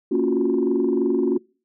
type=chord; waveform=sine; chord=Gb major seventh; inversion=first; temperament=just; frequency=231.2 / 277.5 / 346.9 / 370 Hz; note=Bb3 / Db4 / F4 / Gb4; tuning=-14 / +2 / -12 / 0 cents; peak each=-24 / -22 / -22 / -21 dBFS; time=0.11-1.38 s; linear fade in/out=10 ms; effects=noise-tail reverb RT60 0.4 s tail -26 dB re dry + tanh soft clip ceiling -11 dBFS